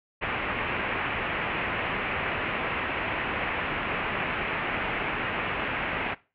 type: low-pass noise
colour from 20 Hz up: white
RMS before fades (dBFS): -30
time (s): 0.21-6.15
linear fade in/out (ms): 20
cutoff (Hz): 2700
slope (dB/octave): 48
effects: noise-tail reverb RT60 0.3 s tail -19 dB re dry